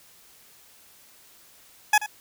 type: tone with echo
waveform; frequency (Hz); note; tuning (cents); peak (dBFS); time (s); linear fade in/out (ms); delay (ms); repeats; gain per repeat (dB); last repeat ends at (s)
20% pulse; 843; G#5; +26; -10; 1.93-1.98; 5; 83; 1; -14; 2.063
effects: white hiss -54 dBFS RMS until 2.2 s